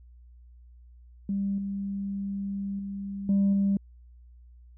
sine tone with level steps, 198 Hz, G3, 18 cents sharp, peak -25 / -29 / -32 / -18 / -20 dBFS, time 1.29-3.77 s, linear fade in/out 2 ms, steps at 1.58 / 2.79 / 3.29 / 3.53 s, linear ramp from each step 2 ms, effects tanh soft clip ceiling -18 dBFS + added 60 Hz sine -49 dBFS peak until 4.77 s

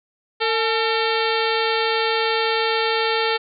harmonic tone with a mistuned harmonic, 451.9 Hz, A4, 46 cents sharp, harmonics 1 / 2 / 3 / 4 / 5 / 6 / 7 / 8 / 9 / 10, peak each -22 / -25 / -27 / -28 / -29 / -30 / -30 / -31 / -32 / -32 dBFS, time 0.4-3.38 s, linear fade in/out 20 ms, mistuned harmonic 2, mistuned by -84 cents, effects none

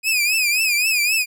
sawtooth tone with vibrato, 2489 Hz, D#7, in tune, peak -13 dBFS, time 0.03-1.26 s, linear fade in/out 50 ms, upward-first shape triangle, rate 3.8 Hz, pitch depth 130 cents each way, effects none

